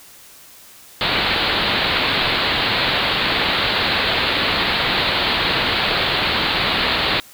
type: low-pass noise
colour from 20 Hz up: white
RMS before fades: -19 dBFS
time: 1.01-7.2 s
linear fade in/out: 0 ms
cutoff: 4400 Hz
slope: 96 dB/octave
effects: white hiss -44 dBFS RMS until 7.33 s